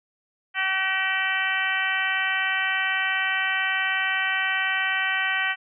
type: harmonic tone with a mistuned harmonic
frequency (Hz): 381.2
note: G4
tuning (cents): -48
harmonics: 2 / 3 / 4 / 5 / 6 / 7 / 8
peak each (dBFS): -33 / -34 / -27 / -26 / -30 / -32 / -32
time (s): 0.54-5.56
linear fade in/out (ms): 50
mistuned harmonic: 6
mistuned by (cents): +27
effects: none